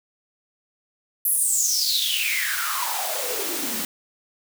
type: noise with high-pass filter sweep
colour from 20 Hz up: white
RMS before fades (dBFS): -24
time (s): 1.25-3.85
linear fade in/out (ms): 2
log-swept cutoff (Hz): 12000 to 200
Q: 8.8
effects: none